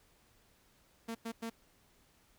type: tone bursts at uneven times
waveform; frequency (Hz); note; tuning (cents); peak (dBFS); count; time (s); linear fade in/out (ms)
sawtooth; 228.1; A#3; -37; -34; 3; 1.08-1.15 / 1.25-1.32 / 1.42-1.5; 10
effects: pink hiss -68 dBFS RMS until 2.38 s